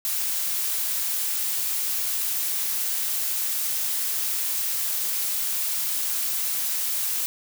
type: noise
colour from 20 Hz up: blue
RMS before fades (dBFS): -26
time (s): 0.05-7.26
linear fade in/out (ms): 0
effects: none